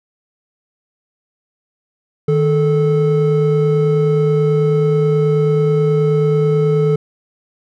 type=tone pair together; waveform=triangle; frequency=154.7 / 434.8 Hz; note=D#3 / A4; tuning=-10 / -21 cents; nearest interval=octave + tritone; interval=1789 cents; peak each=-12 dBFS; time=2.28-6.96 s; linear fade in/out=5 ms; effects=none